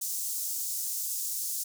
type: high-pass noise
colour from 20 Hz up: pink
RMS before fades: -33 dBFS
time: 0.01-1.64 s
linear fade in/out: 10 ms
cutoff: 6200 Hz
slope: 24 dB/octave
effects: none